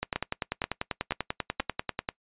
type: two click trains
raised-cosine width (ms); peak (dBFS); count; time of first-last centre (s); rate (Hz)
0.3; -12 / -11; 22 / 4; 0.03-2.089 / 0.16-1.602; 10.2 / 2.08
effects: noise-tail reverb RT60 0.1 s tail -22 dB re dry + resampled to 8000 Hz